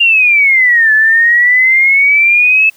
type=exponential two-way sweep; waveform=sine; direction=down then up; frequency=2818 to 1725 to 2621 Hz; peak=-5 dBFS; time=0-2.7 s; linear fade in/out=10 ms; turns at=0.93 s; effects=white hiss -47 dBFS RMS until 2.76 s